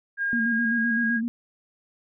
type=tone with pitch glide; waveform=sine; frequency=1619 to 1636.9 Hz; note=G#6 to G#6; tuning=-45 to -26 cents; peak=-23 dBFS; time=0.17-1.21 s; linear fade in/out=50 ms; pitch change=+19 cents; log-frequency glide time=0.29-0.93 s
type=tone with vibrato; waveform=sine; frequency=230.4 Hz; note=A#3; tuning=20 cents flat; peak=-24 dBFS; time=0.33-1.28 s; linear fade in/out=0 ms; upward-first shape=square; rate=7.8 Hz; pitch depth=49 cents each way
effects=none